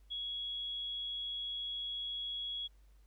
sine tone, 3338 Hz, G#7, 8 cents sharp, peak -37 dBFS, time 0.1-2.68 s, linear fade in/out 20 ms, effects added 50 Hz sine -59 dBFS peak until 3.06 s + pink hiss -75 dBFS RMS until 3.06 s

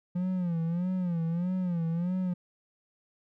triangle tone with vibrato, 174.61 Hz, F3, in tune, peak -25 dBFS, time 0.15-2.34 s, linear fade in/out 10 ms, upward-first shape sine, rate 1.6 Hz, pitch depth 110 cents each way, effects none

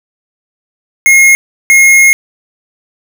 square tone pair in turn, 2152 / 2152 Hz, C7 / C7, +48 / +48 cents, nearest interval unison, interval 0 cents, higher neither, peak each -3 dBFS, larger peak neither, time 1.06-1.35 / 1.7-2.13 s, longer second, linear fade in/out 0 ms, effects none

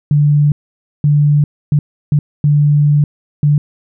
sine tone bursts at uneven times, 146.83 Hz, D3, in tune, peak -7 dBFS, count 6, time 0.11-0.52 / 1.04-1.44 / 1.72-1.79 / 2.12-2.19 / 2.44-3.04 / 3.43-3.58 s, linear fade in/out 2 ms, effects none

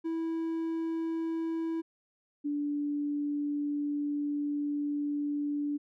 triangle / sine tone pair in turn, 327.4 / 291.1 Hz, E4 / D4, -12 / -15 cents, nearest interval major second, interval 203 cents, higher first, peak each -28 / -29 dBFS, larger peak first, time 0.04-1.82 / 2.44-5.78 s, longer second, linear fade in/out 20 ms, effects none

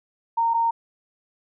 sine tone pair in turn, 922 / 922 Hz, A#5 / A#5, -19 / -19 cents, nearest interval unison, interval 0 cents, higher neither, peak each -18 dBFS, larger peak neither, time 0.37-0.54 / 0.54-0.71 s, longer neither, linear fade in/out 10 ms, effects none

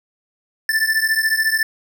square beating tone pair, 1760 / 1774 Hz, A6 / A6, 0 / +14 cents, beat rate 14 Hz, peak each -19 / -20 dBFS, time 0.69-1.63 s, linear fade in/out 2 ms, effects none

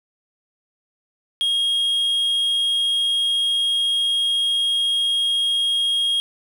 triangle tone, 3262 Hz, G#7, 32 cents flat, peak -16 dBFS, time 1.41-6.2 s, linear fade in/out 0 ms, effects 8-bit

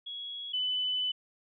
sine tone pair in turn, 3338 / 3004 Hz, G#7 / F#7, +8 / +26 cents, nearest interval major second, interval 182 cents, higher first, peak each -37 / -28 dBFS, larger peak second, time 0.06-0.53 / 0.53-1.12 s, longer second, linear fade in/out 10 ms, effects none

